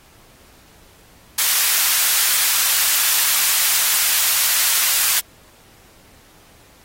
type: high-pass noise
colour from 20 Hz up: white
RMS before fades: -17 dBFS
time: 1.38-5.2 s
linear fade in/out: 5 ms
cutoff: 1200 Hz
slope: 12 dB/octave
effects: pink hiss -50 dBFS RMS until 6.84 s + AAC 48 kbps